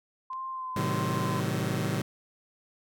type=tone with vibrato; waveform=sine; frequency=1038 Hz; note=C6; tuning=14 cents flat; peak=-33 dBFS; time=0.3-1.4 s; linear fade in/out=5 ms; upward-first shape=sine; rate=1.6 Hz; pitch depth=22 cents each way
type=click; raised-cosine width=0.2 ms; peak=-36 dBFS; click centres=0.332 s
type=chord; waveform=sawtooth; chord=A diminished seventh; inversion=none; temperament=just; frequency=110 / 132 / 158.4 / 190.08 Hz; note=A2 / C3 / Eb3 / Gb3; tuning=0 / +16 / +31 / +47 cents; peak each=-29 dBFS; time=0.76-2.02 s; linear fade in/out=5 ms
effects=none